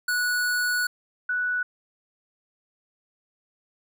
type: tone pair in turn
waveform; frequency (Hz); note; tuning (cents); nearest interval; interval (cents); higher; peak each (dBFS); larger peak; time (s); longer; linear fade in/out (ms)
square / sine; 1470 / 1478.5; F#6 / F#6; -12 / -2; unison; 10; second; -23; neither; 0.08-0.87 / 1.29-1.63; first; 5
effects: none